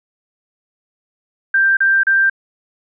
sine tone bursts, 1577 Hz, G6, 10 cents sharp, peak -10 dBFS, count 3, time 1.54-2.298 s, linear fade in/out 5 ms, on 230 ms, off 34 ms, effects none

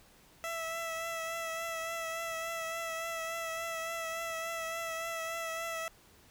15% pulse tone with vibrato, 659.3 Hz, E5, in tune, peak -29 dBFS, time 0.44-5.88 s, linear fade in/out 0 ms, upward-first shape triangle, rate 3.5 Hz, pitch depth 28 cents each way, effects pink hiss -61 dBFS RMS until 6.3 s

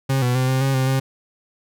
40% pulse tone with pitch steps, 134.5 / 123.8 / 128.8 / 131.1 / 135.4 / 131 / 133.3 Hz, C3 / B2 / C3 / C3 / C#3 / C3 / C3, +48 / +5 / -27 / +4 / -40 / +2 / +33 cents, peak -16 dBFS, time 0.09-1 s, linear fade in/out 10 ms, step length 130 ms, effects none

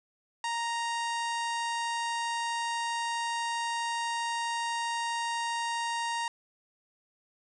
harmonic tone, 932.3 Hz, A#5, in tune, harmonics 1 / 2 / 3 / 4 / 5 / 6 / 7 / 8 / 9 / 10, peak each -31 / -37 / -41 / -43 / -45 / -47 / -48 / -49 / -50 / -51 dBFS, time 0.44-6.28 s, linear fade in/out 2 ms, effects none

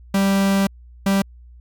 45% pulse tone pair in turn, 195.9 / 195.9 Hz, G3 / G3, -1 / -1 cents, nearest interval unison, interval 0 cents, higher neither, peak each -15 dBFS, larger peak neither, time 0.14-0.67 / 1.06-1.22 s, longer first, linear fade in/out 5 ms, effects added 60 Hz sine -41 dBFS peak until 1.6 s

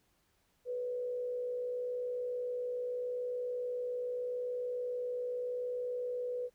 sine tone with frequency modulation, 493.9 Hz, B4, in tune, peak -34 dBFS, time 0.65-6.5 s, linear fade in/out 50 ms, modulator 60.8 Hz, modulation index 0.3, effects pink hiss -74 dBFS RMS until 6.54 s

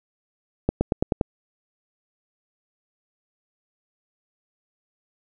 accelerating click train, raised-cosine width 2 ms, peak -6 dBFS, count 6, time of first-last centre 0.69-1.212 s, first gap 120 ms, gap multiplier 0.93, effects none

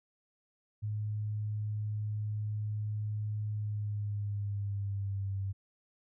sine tone with pitch glide, 105.9 to 97.67 Hz, G#2 to G2, +34 to -6 cents, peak -32 dBFS, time 0.82-5.53 s, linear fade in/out 20 ms, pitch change -140 cents, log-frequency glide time 3.51-5.37 s, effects none

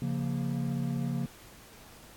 triangle chord, Bb minor, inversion first, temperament equal, 138.59 / 174.61 / 233.1 Hz, Db3 / F3 / Bb3, 0 / 0 / 0 cents, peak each -30 / -33 / -32 dBFS, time 0.02-1.26 s, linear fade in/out 2 ms, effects pink hiss -53 dBFS RMS until 2.16 s + AAC 64 kbps

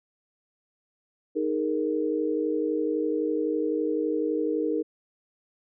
sine chord, D# suspended fourth, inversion none, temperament just, 311.1 / 414.8 / 466.7 Hz, D#4 / G#4 / A#4, 0 / -2 / +2 cents, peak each -27 / -30 / -28 dBFS, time 1.35-4.83 s, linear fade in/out 20 ms, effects none

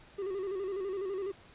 triangle tone with vibrato, 385.9 Hz, G4, 27 cents flat, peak -31 dBFS, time 0.18-1.32 s, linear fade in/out 10 ms, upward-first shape square, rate 12 Hz, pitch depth 68 cents each way, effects pink hiss -57 dBFS RMS until 1.54 s + resampled to 8000 Hz

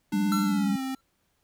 square tone with pitch glide, 296.6 to 264.2 Hz, D4 to C4, +17 to +17 cents, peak -30 dBFS, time 0.12-0.95 s, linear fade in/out 5 ms, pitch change -200 cents, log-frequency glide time 0.43-0.82 s
sine tone with vibrato, 199.5 Hz, G3, 31 cents sharp, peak -23 dBFS, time 0.13-0.76 s, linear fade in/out 5 ms, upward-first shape triangle, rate 17 Hz, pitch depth 120 cents each way
square tone with exponential decay, 1349 Hz, E6, 40 cents sharp, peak -27 dBFS, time 0.32-1.01 s, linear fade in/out 1 ms, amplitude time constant 150 ms
effects pink hiss -72 dBFS RMS until 1.43 s

